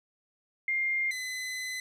sine / sawtooth tone pair in turn, 2113 / 2020 Hz, C7 / B6, +16 / +39 cents, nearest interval minor second, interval 77 cents, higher first, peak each -26 / -30 dBFS, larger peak first, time 0.68-1.11 / 1.11-1.8 s, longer second, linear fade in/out 2 ms, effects low-pass 11000 Hz 12 dB/octave + 11-bit

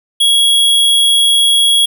square tone, 3322 Hz, G#7, in tune, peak -8 dBFS, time 0.2-1.86 s, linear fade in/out 10 ms, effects none

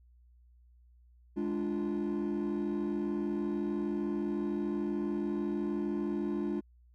triangle chord, D diminished, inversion second, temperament equal with one note detuned, 207.7 / 293.7 / 347.2 Hz, Ab3 / D4 / F4, 0 / 0 / -10 cents, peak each -32 dBFS, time 1.36-6.61 s, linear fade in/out 20 ms, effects tanh soft clip ceiling -25 dBFS + added 60 Hz sine -58 dBFS peak until 6.94 s

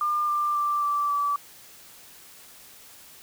sine tone with pitch steps, 1200 / 1188.3 / 1176.7 / 1165.2 / 1153.8 Hz, D6 / D6 / D6 / D6 / D6, +37 / +20 / +3 / -14 / -31 cents, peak -22 dBFS, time 0.01-1.36 s, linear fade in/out 2 ms, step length 270 ms, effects white hiss -49 dBFS RMS until 3.22 s

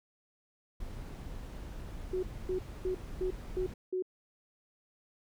brown noise, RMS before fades -42 dBFS, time 0.8-3.74 s, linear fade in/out 5 ms
sine tone bursts, 370 Hz, F#4, in tune, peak -30 dBFS, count 6, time 2.13-4.024 s, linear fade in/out 5 ms, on 99 ms, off 260 ms
effects none

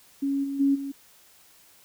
sine tone with level steps, 277.2 Hz, C#4, in tune, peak -23 / -28 / -18 / -30 dBFS, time 0.22-0.92 s, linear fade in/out 10 ms, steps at 0.43 / 0.59 / 0.74 s, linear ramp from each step 20 ms, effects white hiss -56 dBFS RMS until 1.84 s

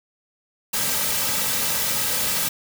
white noise with comb filter, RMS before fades -23 dBFS, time 0.73-2.49 s, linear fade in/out 10 ms, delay 2.8 ms, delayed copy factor -0.65, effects none

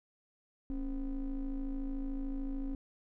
triangle ring-modulated tone, 123.2 Hz, B2, 4 cents flat, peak -29 dBFS, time 0.7-2.75 s, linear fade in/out 0 ms, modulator 150 Hz, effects none

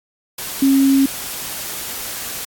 sine tone in noise, 271.9 Hz, C#4, 33 cents flat, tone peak -10 dBFS, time 0.62-1.06 s, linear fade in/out 5 ms, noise white, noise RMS -27 dBFS, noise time 0.38-2.45 s, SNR +14 dB, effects AAC 64 kbps

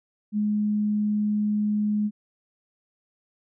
sine tone, 209.7 Hz, G#3, 17 cents sharp, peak -21 dBFS, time 0.32-2.11 s, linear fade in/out 50 ms, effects none

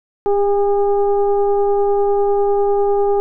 sine tone with frequency modulation, 403 Hz, G4, 48 cents sharp, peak -12 dBFS, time 0.26-3.2 s, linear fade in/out 0 ms, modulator 408 Hz, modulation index 0.8, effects none

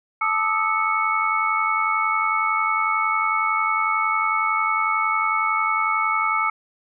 sine tone cluster, 876 / 1212 / 1303 / 2208 Hz, A5 / D#6 / E6 / C#7, -8 / -46 / -20 / -7 cents, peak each -27 / -25 / -22 / -24 dBFS, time 0.21-6.5 s, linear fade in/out 5 ms, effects none

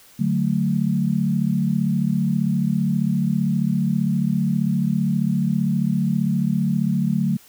sine chord, D major, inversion none, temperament equal, 146.83 / 185 / 220 Hz, D3 / F#3 / A3, 0 / 0 / 0 cents, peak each -23 / -21 / -22 dBFS, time 0.19-7.37 s, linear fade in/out 10 ms, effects white hiss -50 dBFS RMS until 7.48 s

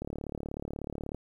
click train, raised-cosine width 2 ms, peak -23 dBFS, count 42, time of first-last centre 0.02-1.146 s, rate 36.4 Hz, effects 10-bit

